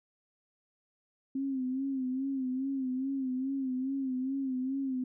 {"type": "tone with vibrato", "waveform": "sine", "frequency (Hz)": 264, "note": "C4", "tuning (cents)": 16, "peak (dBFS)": -30, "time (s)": [1.35, 5.04], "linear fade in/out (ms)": 5, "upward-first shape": "sine", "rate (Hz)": 2.4, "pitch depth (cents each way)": 68, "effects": []}